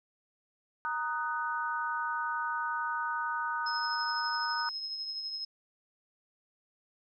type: chord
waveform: sine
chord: D# minor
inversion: second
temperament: just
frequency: 933.4 / 1244.5 / 1493.4 Hz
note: A#5 / D#6 / F#6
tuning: +2 / 0 / +16 cents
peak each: -35 dBFS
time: 0.85-4.69 s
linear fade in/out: 0 ms
type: tone with tremolo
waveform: sine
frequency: 5150 Hz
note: E8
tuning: 41 cents flat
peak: -33 dBFS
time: 3.66-5.45 s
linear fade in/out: 5 ms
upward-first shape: triangle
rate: 12 Hz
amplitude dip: 45%
effects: none